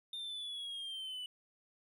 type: linear sweep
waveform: triangle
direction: down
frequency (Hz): 3628 to 2960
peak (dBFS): -39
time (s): 0.13-1.26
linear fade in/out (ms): 2
effects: none